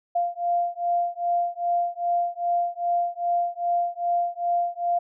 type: beating tone pair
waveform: sine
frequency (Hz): 695 / 697.5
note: F5 / F5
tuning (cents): -9 / -2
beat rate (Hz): 2.5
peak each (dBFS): -25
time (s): 0.15-4.99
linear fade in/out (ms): 10
effects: none